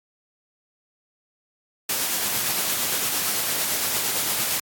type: noise with tremolo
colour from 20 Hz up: white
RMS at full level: -23 dBFS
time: 1.89-4.6 s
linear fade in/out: 5 ms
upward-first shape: sine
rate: 8.8 Hz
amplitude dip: 25%
effects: high-pass 100 Hz 12 dB/octave + AAC 64 kbps